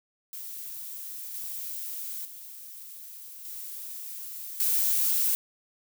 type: noise with level steps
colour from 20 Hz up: violet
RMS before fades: -39 / -36 / -44 / -39 / -25 dBFS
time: 0.33-5.35 s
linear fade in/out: 0 ms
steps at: 1.34 / 2.25 / 3.45 / 4.6 s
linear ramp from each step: 2 ms
effects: none